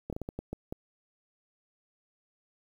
slowing click train, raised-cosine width 2 ms, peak -22 dBFS, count 8, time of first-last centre 0.1-0.725 s, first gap 27 ms, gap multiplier 1.39, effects 9-bit

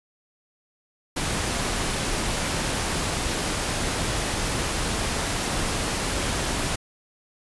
pink noise, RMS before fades -26 dBFS, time 1.16-6.76 s, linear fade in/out 10 ms, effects resampled to 24000 Hz

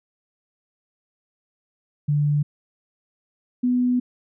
sine tone pair in turn, 146.83 / 248 Hz, D3 / B3, 0 / +7 cents, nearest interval major sixth, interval 907 cents, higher second, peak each -17 dBFS, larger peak neither, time 2.08-2.43 / 3.63-4 s, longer second, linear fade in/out 10 ms, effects none

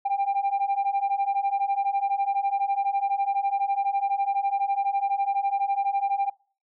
sine beating tone pair, 787 / 799 Hz, G5 / G5, +7 / +33 cents, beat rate 12 Hz, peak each -24 / -23 dBFS, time 0.05-6.3 s, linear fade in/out 10 ms, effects noise-tail reverb RT60 0.4 s tail -25 dB re dry + tanh soft clip ceiling -19 dBFS

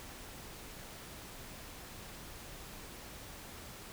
silence, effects pink hiss -49 dBFS RMS until 3.92 s

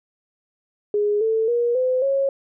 sine tone with pitch steps, 414.7 / 444.5 / 476.4 / 510.6 / 547.2 Hz, G#4 / A4 / A#4 / C5 / C#5, -3 / +18 / +38 / -42 / -23 cents, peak -17 dBFS, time 0.94-2.29 s, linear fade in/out 2 ms, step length 270 ms, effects none

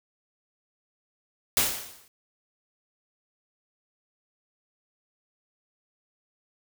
white noise with exponential decay, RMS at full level -20 dBFS, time 1.57-2.08 s, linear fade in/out 1 ms, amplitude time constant 110 ms, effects none

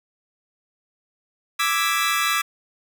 25% pulse chord, E dominant seventh, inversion third, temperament equal, 1174.7 / 1318.5 / 1661.2 / 1975.5 Hz, D6 / E6 / G#6 / B6, 0 / 0 / 0 / 0 cents, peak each -20 / -21 / -23 / -23 dBFS, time 1.59-2.42 s, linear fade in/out 10 ms, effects none

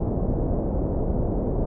pink low-pass noise, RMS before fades -24 dBFS, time 0-1.66 s, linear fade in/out 10 ms, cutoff 630 Hz, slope 24 dB/octave, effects none

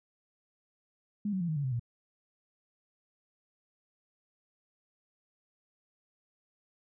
sine tone with pitch steps, 206.6 / 188.36 / 171.73 / 156.57 / 142.75 / 130.15 / 118.66 Hz, G#3 / F#3 / F3 / D#3 / D3 / C3 / A#2, -9 / +31 / -29 / +11 / -49 / -9 / +31 cents, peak -29 dBFS, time 1.25-1.796 s, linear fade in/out 5 ms, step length 78 ms, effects none

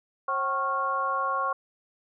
sine tone cluster, 537 / 764 / 1096 / 1393 Hz, C5 / G5 / C#6 / F6, +45 / -45 / -20 / -5 cents, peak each -34 / -35 / -26 / -33 dBFS, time 0.28-1.53 s, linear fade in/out 5 ms, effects none

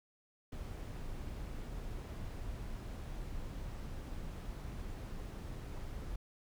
brown noise, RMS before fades -43 dBFS, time 0.52-6.16 s, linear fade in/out 5 ms, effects none

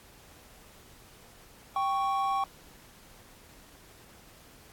triangle tone pair together, 784 / 1108.7 Hz, G5 / C#6, 0 / 0 cents, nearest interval tritone, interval 600 cents, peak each -27 dBFS, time 1.76-2.44 s, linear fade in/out 2 ms, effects pink hiss -55 dBFS RMS until 4.72 s + AAC 64 kbps

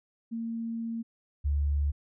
sine tone pair in turn, 228.9 / 72.1 Hz, A#3 / D2, -31 / -31 cents, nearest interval octave + minor sixth, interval 2000 cents, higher first, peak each -31 / -24 dBFS, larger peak second, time 0.31-1.03 / 1.44-1.92 s, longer first, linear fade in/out 20 ms, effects none

